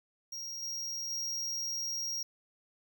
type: tone with level steps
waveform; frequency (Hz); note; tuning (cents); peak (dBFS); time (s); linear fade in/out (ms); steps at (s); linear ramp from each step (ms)
square; 5620; F8; +10; -39 / -36 / -34; 0.32-2.23; 5; 0.62 / 1.1; 10
effects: none